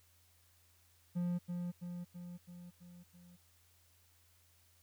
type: tone with echo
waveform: triangle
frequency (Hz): 175.8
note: F3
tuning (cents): +12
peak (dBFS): -31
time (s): 1.15-1.39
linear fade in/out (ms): 20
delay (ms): 330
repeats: 6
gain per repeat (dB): -4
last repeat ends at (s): 3.37
effects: added 86 Hz sine -70 dBFS peak until 4.82 s + white hiss -70 dBFS RMS until 4.82 s